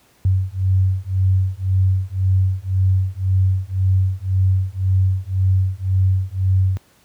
sine beating tone pair, 93.5 / 95.4 Hz, F#2 / G2, +19 / -47 cents, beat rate 1.9 Hz, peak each -17 dBFS, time 0.25-6.77 s, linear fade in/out 0 ms, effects pink hiss -55 dBFS RMS until 7.04 s + high-pass 60 Hz 12 dB/octave

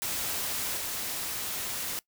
white noise with level steps, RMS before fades -32 / -34 dBFS, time 0.02-1.99 s, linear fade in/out 0 ms, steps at 0.76 s, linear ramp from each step 20 ms, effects noise-tail reverb RT60 0.1 s tail -21 dB re dry

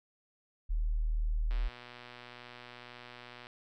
sine tone, 38.89 Hz, D#1, in tune, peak -28 dBFS, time 0.69-1.69 s, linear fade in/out 20 ms
click train, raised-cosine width 0.3 ms, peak -32 dBFS, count 240, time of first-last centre 1.51-3.469 s, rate 122 Hz
effects none

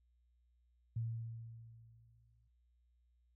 sine tone with exponential decay, 114.4 Hz, A#2, 32 cents flat, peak -35 dBFS, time 0.96-2.48 s, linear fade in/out 5 ms, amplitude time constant 330 ms, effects noise-tail reverb RT60 0.3 s tail -23 dB re dry + added 60 Hz sine -70 dBFS peak until 3.35 s

